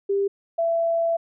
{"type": "tone pair in turn", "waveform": "sine", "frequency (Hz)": [397.4, 668.3], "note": ["G4", "E5"], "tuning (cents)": [24, 24], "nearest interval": "major sixth", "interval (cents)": 900, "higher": "second", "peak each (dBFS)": -19, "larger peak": "neither", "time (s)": [[0.09, 0.28], [0.58, 1.17]], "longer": "second", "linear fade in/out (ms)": 10, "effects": []}